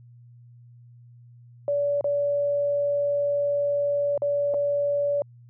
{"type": "tone with dropouts", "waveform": "sine", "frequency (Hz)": 574, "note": "D5", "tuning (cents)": -40, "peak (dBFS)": -21, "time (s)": [1.68, 5.22], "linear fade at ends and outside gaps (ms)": 1, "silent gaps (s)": [[2.01, 2.043], [4.177, 4.22], [4.539, 4.543]], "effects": ["added 120 Hz sine -47 dBFS peak until 5.49 s"]}